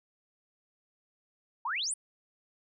sine exponential sweep, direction up, 864 to 10160 Hz, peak -30 dBFS, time 1.65-1.94 s, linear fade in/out 5 ms, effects none

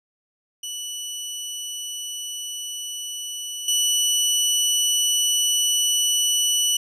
20% pulse tone with level steps, 2960 Hz, F#7, in tune, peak -24 / -13 dBFS, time 0.63-6.77 s, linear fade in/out 5 ms, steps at 3.68 s, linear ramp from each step 2 ms, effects resampled to 32000 Hz

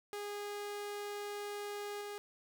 sawtooth tone with level steps, 410.9 Hz, G#4, 18 cents flat, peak -36 / -38 dBFS, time 0.13-2.18 s, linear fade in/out 0 ms, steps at 2.01 s, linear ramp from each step 2 ms, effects none

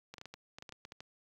clicks, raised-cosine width 0.2 ms, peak -29 dBFS, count 12, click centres 0.14 / 0.182 / 0.214 / 0.256 / 0.34 / 0.585 / 0.624 / 0.692 / 0.723 / 0.851 / 0.921 / 1.005 s, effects high-pass 60 Hz 12 dB/octave + 11-bit

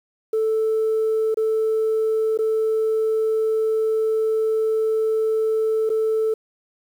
sine tone with dropouts, 440 Hz, A4, in tune, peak -16 dBFS, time 0.33-6.34 s, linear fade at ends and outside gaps 5 ms, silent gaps 1.344-1.371 / 2.375-2.388 / 5.893-5.9 s, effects tanh soft clip ceiling -15 dBFS + 8-bit

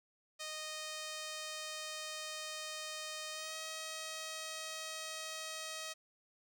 5% pulse tone with pitch glide, 620 to 633.4 Hz, D#5 to D#5, -6 to +31 cents, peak -30 dBFS, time 0.39-5.94 s, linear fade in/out 20 ms, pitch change +37 cents, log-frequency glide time 3.32-3.56 s, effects none

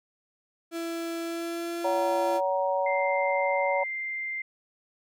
35% pulse tone with pitch glide, 334 to 341.8 Hz, E4 to F4, +23 to -37 cents, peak -29 dBFS, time 0.71-2.41 s, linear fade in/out 50 ms, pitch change +40 cents, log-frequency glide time 1.23-1.85 s
harmonic tone, 187.9 Hz, F#3, 27 cents sharp, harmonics 3 / 4 / 5, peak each -26 / -31 / -29 dBFS, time 1.84-3.84 s, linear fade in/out 10 ms
sine tone, 2093 Hz, C7, in tune, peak -30 dBFS, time 2.86-4.42 s, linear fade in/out 5 ms
effects none

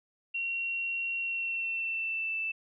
sine tone with pitch glide, 2739 to 2649 Hz, F7 to E7, -34 to +8 cents, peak -30 dBFS, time 0.34-2.52 s, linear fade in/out 10 ms, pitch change -58 cents, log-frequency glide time 1.2-2.38 s, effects none

